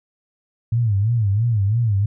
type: tone with vibrato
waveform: sine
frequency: 108.3 Hz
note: A2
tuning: 27 cents flat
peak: -15 dBFS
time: 0.72-2.06 s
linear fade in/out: 5 ms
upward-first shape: sine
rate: 3 Hz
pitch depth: 180 cents each way
effects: none